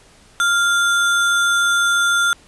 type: tone with sample-and-hold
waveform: sine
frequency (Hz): 1396.9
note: F6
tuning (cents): 0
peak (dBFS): -13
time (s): 0.4-2.33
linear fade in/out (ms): 0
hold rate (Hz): 4900
effects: pink hiss -49 dBFS RMS until 2.47 s + resampled to 24000 Hz